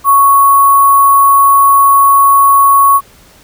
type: tone with sample-and-hold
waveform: sine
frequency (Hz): 1108.7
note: C#6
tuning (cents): 0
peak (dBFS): -3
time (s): 0.04-3.01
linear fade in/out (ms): 50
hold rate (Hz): 11025
effects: pink hiss -42 dBFS RMS until 3.43 s